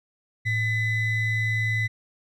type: ring-modulated tone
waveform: triangle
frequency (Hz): 950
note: A#5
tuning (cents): +33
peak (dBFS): -17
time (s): 0.45-1.88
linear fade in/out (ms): 20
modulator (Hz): 1060
effects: none